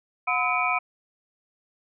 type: tone cluster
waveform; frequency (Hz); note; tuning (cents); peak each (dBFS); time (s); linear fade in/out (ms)
sine; 726 / 1014 / 1281 / 2284 / 2420; F#5 / B5 / E6 / D7 / D#7; -33 / +45 / -50 / -49 / -49; -28; 0.27-0.79; 10
effects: none